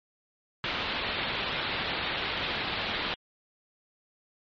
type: low-pass noise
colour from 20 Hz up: white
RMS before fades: -32 dBFS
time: 0.64-3.14 s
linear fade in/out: 0 ms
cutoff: 4000 Hz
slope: 48 dB/octave
effects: MP3 32 kbps